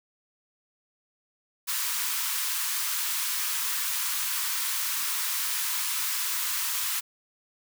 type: high-pass noise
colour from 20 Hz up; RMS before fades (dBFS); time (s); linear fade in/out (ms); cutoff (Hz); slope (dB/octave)
white; -29; 1.67-7.01; 20; 910; 96
effects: none